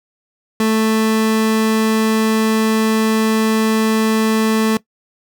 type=tone; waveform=30% pulse; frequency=220 Hz; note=A3; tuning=in tune; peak=-10 dBFS; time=0.6-4.77 s; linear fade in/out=2 ms; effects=noise-tail reverb RT60 0.1 s tail -19 dB re dry